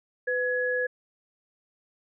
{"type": "tone pair together", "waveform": "sine", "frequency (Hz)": [500.4, 1683], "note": ["B4", "G#6"], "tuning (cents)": [23, 23], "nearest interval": "octave + major sixth", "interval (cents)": 2100, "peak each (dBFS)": -27, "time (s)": [0.27, 0.87], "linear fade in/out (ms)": 10, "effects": []}